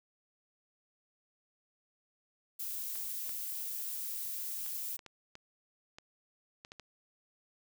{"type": "noise", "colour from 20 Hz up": "violet", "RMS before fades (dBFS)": -39, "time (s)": [2.59, 4.97], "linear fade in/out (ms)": 10}
{"type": "clicks", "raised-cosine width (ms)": 0.2, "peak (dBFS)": -31, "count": 10, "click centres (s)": [2.956, 3.293, 4.662, 4.992, 5.063, 5.354, 5.985, 6.649, 6.719, 6.797]}
{"effects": []}